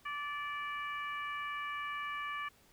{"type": "harmonic tone", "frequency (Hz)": 582, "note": "D5", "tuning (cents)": -16, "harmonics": [2, 3, 4, 5], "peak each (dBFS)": [-39, -43, -44, -50], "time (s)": [0.05, 2.49], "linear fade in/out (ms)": 10, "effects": ["pink hiss -65 dBFS RMS until 2.72 s"]}